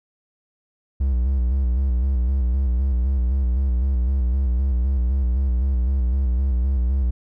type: tone with vibrato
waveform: triangle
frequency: 64 Hz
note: C2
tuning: 38 cents flat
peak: -15 dBFS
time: 1-7.11 s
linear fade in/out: 10 ms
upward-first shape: square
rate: 3.9 Hz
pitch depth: 86 cents each way
effects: none